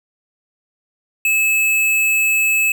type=tone; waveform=square; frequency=2600 Hz; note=E7; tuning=24 cents flat; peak=-14 dBFS; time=1.25-2.72 s; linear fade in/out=2 ms; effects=none